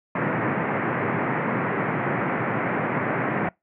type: band-pass noise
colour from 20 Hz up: pink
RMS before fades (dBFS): -25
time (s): 0.15-3.49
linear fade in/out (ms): 5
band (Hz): 120 to 2200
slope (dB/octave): 48
effects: noise-tail reverb RT60 0.2 s tail -25 dB re dry